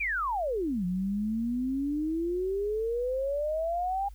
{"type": "exponential two-way sweep", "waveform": "sine", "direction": "down then up", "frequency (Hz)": [2489, 176.3, 810], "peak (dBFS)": -27, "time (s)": [0, 4.09], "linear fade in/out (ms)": 10, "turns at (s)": 0.85, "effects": ["added 50 Hz sine -43 dBFS peak until 4.14 s", "white hiss -65 dBFS RMS until 4.14 s"]}